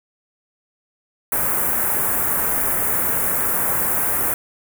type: band-stop noise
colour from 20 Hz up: white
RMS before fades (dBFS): -20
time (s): 1.32-4.34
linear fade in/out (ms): 2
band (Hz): 1800 to 10000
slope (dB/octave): 24
effects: none